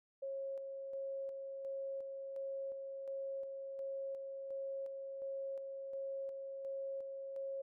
sine tone with tremolo, 544 Hz, C#5, 33 cents flat, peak -39 dBFS, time 0.22-7.62 s, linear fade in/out 10 ms, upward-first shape square, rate 1.4 Hz, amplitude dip 35%, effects none

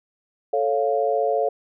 sine chord, A augmented, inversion none, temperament equal, 440 / 554.4 / 698.5 Hz, A4 / C#5 / E#5, 0 / 0 / 0 cents, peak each -23 dBFS, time 0.53-1.49 s, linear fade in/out 5 ms, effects none

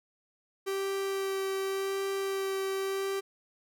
45% pulse tone with vibrato, 388.7 Hz, G4, 15 cents flat, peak -30 dBFS, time 0.66-3.21 s, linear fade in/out 20 ms, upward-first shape sine, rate 0.88 Hz, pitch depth 10 cents each way, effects none

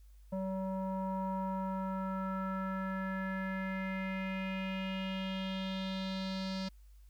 square tone with low-pass filter sweep, 190 Hz, F#3, 46 cents sharp, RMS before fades -37 dBFS, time 0.32-6.69 s, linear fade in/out 10 ms, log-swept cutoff 720 to 4700 Hz, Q 4.1, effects added 50 Hz sine -54 dBFS peak until 7.09 s + white hiss -74 dBFS RMS until 7.09 s

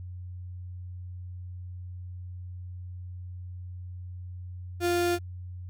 35% pulse tone, 349.2 Hz, F4, in tune, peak -22 dBFS, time 4.8-5.19 s, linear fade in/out 50 ms, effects added 90 Hz sine -37 dBFS peak until 5.69 s

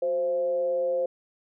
sine tone with frequency modulation, 523.3 Hz, C5, in tune, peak -23 dBFS, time 0.02-1.06 s, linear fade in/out 5 ms, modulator 156 Hz, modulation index 0.39, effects none

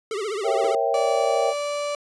square tone with vibrato, 415.3 Hz, G#4, in tune, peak -26 dBFS, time 0.11-0.75 s, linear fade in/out 2 ms, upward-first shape triangle, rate 15 Hz, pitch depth 180 cents each way
sine chord, A# diminished seventh, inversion none, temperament equal with one note detuned, 466.2 / 548 / 659.3 / 784 Hz, A#4 / C#5 / E5 / G5, 0 / -20 / 0 / 0 cents, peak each -25 dBFS, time 0.43-1.54 s, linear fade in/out 50 ms
25% pulse tone with exponential decay, 332.1 Hz, E4, 13 cents sharp, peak -27 dBFS, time 0.64-0.76 s, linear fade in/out 1 ms, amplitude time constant 26 ms
35% pulse tone with pitch glide, 579 to 582.4 Hz, D5 to D5, -25 to -15 cents, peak -23 dBFS, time 0.94-1.95 s, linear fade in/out 2 ms, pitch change +10 cents, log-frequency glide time 1.14-1.76 s
effects resampled to 22050 Hz

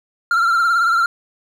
triangle tone with vibrato, 1369 Hz, F6, 35 cents flat, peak -11 dBFS, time 0.31-1.06 s, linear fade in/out 2 ms, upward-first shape triangle, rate 18 Hz, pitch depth 69 cents each way, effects none

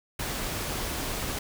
pink noise, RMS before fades -32 dBFS, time 0.19-1.39 s, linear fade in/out 5 ms, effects none

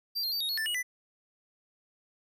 square tone with pitch steps, 4707 / 4208 / 4617 / 3751 / 4336 / 1768 / 2903 / 1991 Hz, D8 / C8 / D8 / A#7 / C#8 / A6 / F#7 / B6, +3 / +9 / -30 / +10 / -39 / +8 / -34 / +14 cents, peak -30 dBFS, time 0.15-0.83 s, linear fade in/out 20 ms, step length 85 ms, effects none

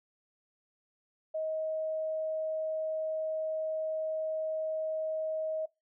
sine tone, 631 Hz, D#5, 24 cents sharp, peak -31 dBFS, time 1.34-5.66 s, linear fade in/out 10 ms, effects noise-tail reverb RT60 0.2 s tail -21 dB re dry

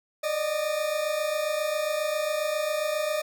40% pulse tone pair together, 587.3 / 614.7 Hz, D5 / D#5, 0 / -21 cents, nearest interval minor second, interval 79 cents, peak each -30 / -26 dBFS, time 0.23-3.22 s, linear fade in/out 10 ms, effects none

